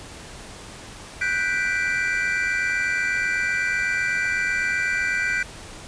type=chord; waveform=triangle; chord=G major seventh; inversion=third; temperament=equal; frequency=1480 / 1568 / 1975.5 / 2349 Hz; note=F#6 / G6 / B6 / D7; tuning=0 / 0 / 0 / 0 cents; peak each=-25 dBFS; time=1.21-5.43 s; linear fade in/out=5 ms; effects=pink hiss -40 dBFS RMS until 5.87 s + resampled to 22050 Hz